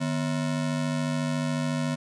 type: ring-modulated tone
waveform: square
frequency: 200.6 Hz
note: G3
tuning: 40 cents sharp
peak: -23 dBFS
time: 0-1.96 s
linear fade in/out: 20 ms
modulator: 47 Hz
effects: resampled to 22050 Hz + 10-bit